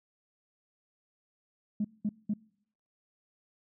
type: tone bursts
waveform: sine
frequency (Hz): 210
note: G#3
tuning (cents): +19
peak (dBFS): -26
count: 3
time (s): 1.8-2.338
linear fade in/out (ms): 5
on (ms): 46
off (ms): 200
effects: noise-tail reverb RT60 0.7 s tail -26 dB re dry + tanh soft clip ceiling -22 dBFS